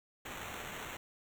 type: noise with sample-and-hold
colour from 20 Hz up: white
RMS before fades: -44 dBFS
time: 0.25-0.97 s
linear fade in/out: 5 ms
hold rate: 4900 Hz
effects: none